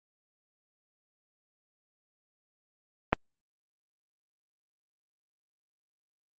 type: click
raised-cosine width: 0.5 ms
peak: -5 dBFS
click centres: 3.13 s
effects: Opus 24 kbps